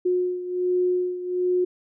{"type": "beating tone pair", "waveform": "sine", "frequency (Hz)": [361.2, 362.5], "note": ["F#4", "F#4"], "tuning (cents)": [-42, -35], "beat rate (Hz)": 1.3, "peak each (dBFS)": [-22, -27], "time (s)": [0.05, 1.65], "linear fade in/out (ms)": 10, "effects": []}